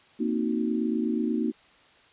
sine chord, C half-diminished seventh, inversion third, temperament equal, 233.1 / 261.6 / 311.1 / 370 Hz, Bb3 / C4 / Eb4 / Gb4, 0 / 0 / 0 / 0 cents, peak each -27 / -32 / -29 / -33 dBFS, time 0.19-1.52 s, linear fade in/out 20 ms, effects white hiss -57 dBFS RMS until 2.12 s + resampled to 8000 Hz

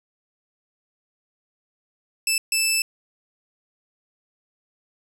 15% pulse tone bursts at uneven times, 2637 Hz, E7, in tune, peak -12 dBFS, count 2, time 2.27-2.38 / 2.52-2.82 s, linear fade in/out 2 ms, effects none

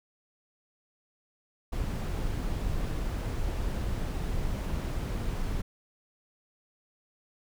brown noise, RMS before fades -31 dBFS, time 1.72-5.62 s, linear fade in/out 10 ms, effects none

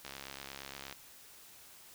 click train, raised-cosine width 0.2 ms, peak -26 dBFS, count 61, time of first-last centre 0.05-0.926 s, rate 68.5 Hz, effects white hiss -56 dBFS RMS until 1.94 s

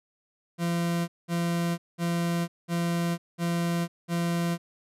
40% pulse tone bursts, 170.9 Hz, F3, 37 cents flat, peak -24 dBFS, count 6, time 0.58-4.58 s, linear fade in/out 50 ms, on 500 ms, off 200 ms, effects resampled to 32000 Hz

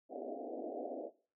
white band-pass noise, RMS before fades -43 dBFS, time 0.09-1.11 s, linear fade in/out 50 ms, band 240 to 730 Hz, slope 96 dB/octave, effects noise-tail reverb RT60 0.4 s tail -19 dB re dry

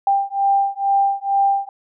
sine beating tone pair, 791 / 793.2 Hz, G5 / G5, +15 / +20 cents, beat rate 2.2 Hz, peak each -18 dBFS, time 0.07-1.69 s, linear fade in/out 2 ms, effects none

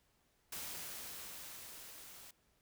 white noise with level ramp, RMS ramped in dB -44 to -55 dBFS, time 0.52-2.31 s, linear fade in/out 5 ms, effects pink hiss -75 dBFS RMS until 2.61 s

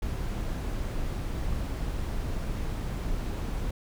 brown noise, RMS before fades -31 dBFS, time 0.02-3.71 s, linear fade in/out 5 ms, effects none

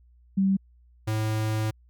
sine / square tone pair in turn, 193.4 / 108.95 Hz, G3 / A2, -23 / -17 cents, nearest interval minor seventh, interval 994 cents, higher first, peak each -19 / -25 dBFS, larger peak first, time 0.37-0.57 / 1.07-1.71 s, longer second, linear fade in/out 10 ms, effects added 60 Hz sine -54 dBFS peak until 1.89 s

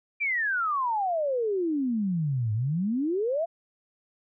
sine exponential two-way sweep, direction down then up, 2400 to 103.83 to 698 Hz, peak -24 dBFS, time 0.2-3.46 s, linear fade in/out 20 ms, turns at 2.53 s, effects none

